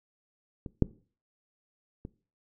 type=clicks; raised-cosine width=3 ms; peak=-25 / -8 / -26 dBFS; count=3; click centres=0.662 / 0.823 / 2.051 s; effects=noise-tail reverb RT60 0.4 s tail -20 dB re dry